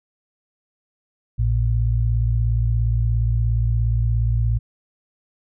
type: tone pair together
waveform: sine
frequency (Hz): 56.95 / 114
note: A#1 / A#2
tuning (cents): -40 / -38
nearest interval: octave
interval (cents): 1202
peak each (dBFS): -19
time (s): 1.38-4.59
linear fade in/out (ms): 20
effects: none